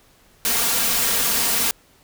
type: noise with comb filter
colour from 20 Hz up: white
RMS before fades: -20 dBFS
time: 0.45-1.71 s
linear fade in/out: 0 ms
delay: 4.3 ms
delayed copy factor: +0.55
effects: pink hiss -55 dBFS RMS until 2.03 s